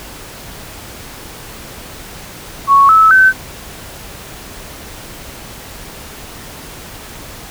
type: tone with pitch steps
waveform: sine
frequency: 1108.7 / 1303.3 / 1532.1 Hz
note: C#6 / E6 / G6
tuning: 0 / -20 / -40 cents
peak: -4 dBFS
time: 2.67-3.33 s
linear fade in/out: 50 ms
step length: 220 ms
effects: pink hiss -32 dBFS RMS until 7.5 s